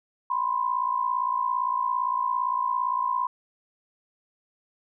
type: tone pair together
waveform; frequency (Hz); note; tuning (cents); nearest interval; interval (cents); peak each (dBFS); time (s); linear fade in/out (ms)
sine; 989.4 / 1047; B5 / C6; +3 / +1; minor second; 98; -26; 0.3-3.27; 5
effects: none